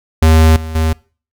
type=tone with level steps; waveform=square; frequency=79.8 Hz; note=D#2; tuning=44 cents sharp; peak=-6 / -23 / -12 dBFS; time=0.22-0.93 s; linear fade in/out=5 ms; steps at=0.56 / 0.75 s; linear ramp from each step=5 ms; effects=noise-tail reverb RT60 0.4 s tail -24 dB re dry

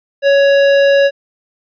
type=tone with tanh clipping; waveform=sine; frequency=558 Hz; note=C#5; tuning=11 cents sharp; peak=-9 dBFS; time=0.22-1.11 s; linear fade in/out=50 ms; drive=18 dB; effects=resampled to 11025 Hz

